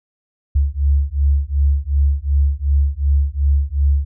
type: beating tone pair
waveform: sine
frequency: 69.3 / 72 Hz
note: C#2 / D2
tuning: 0 / -34 cents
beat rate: 2.7 Hz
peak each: -16 dBFS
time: 0.55-4.05 s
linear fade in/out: 10 ms
effects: none